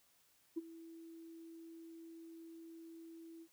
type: tone with ADSR envelope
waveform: sine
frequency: 329.6 Hz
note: E4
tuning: in tune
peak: -34 dBFS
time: 0.56-3.48 s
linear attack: 17 ms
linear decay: 27 ms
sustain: -17 dB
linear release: 62 ms
effects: tanh soft clip ceiling -31 dBFS + white hiss -72 dBFS RMS until 3.52 s